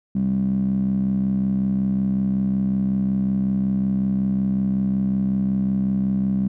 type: tone with band-pass filter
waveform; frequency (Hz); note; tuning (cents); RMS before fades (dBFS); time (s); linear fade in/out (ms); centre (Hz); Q
15% pulse; 65.41; C2; 0; -21; 0.15-6.48; 5; 200; 5.6
effects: none